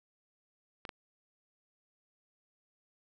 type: clicks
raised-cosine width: 0.3 ms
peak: -25 dBFS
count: 2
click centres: 0.852 / 0.892 s
effects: none